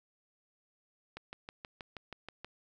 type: click train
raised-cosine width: 0.3 ms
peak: -27 dBFS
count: 9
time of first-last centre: 1.17-2.446 s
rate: 6.27 Hz
effects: none